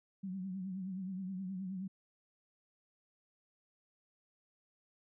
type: tone with vibrato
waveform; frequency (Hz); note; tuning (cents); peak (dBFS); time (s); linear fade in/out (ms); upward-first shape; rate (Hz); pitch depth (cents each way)
sine; 188.4; F#3; +32; -38; 0.23-1.88; 10; triangle; 9.5; 86
effects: none